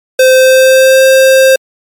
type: tone with pitch glide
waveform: square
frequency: 518 to 528.6 Hz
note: C5 to C5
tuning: -17 to +18 cents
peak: -3 dBFS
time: 0.19-1.56 s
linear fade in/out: 5 ms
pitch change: +35 cents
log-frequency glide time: 0.33-1.04 s
effects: MP3 96 kbps